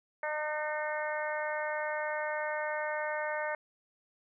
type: harmonic tone with a mistuned harmonic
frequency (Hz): 303.3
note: D#4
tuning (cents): -44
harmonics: 2 / 3 / 4 / 5 / 6 / 7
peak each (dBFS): -35 / -38 / -44 / -40 / -39 / -43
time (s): 0.23-3.55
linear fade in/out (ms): 2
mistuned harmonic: 7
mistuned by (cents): +22
effects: none